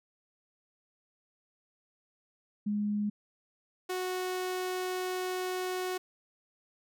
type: tone pair in turn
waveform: sine / sawtooth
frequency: 207.7 / 367.9 Hz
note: G#3 / F#4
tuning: 0 / -10 cents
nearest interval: minor seventh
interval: 990 cents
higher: second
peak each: -28 / -28 dBFS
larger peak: neither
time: 2.66-3.1 / 3.89-5.98 s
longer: second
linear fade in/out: 10 ms
effects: none